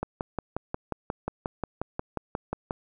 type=click train; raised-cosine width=1 ms; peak=-15 dBFS; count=16; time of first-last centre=0.03-2.709 s; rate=5.6 Hz; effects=none